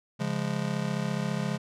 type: chord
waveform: square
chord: Db major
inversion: none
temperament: just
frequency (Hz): 138.59 / 173.24 / 207.9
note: Db3 / F3 / Ab3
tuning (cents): 0 / -14 / +2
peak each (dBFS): -33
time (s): 0.19-1.58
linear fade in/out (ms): 20
effects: low-pass 8000 Hz 12 dB/octave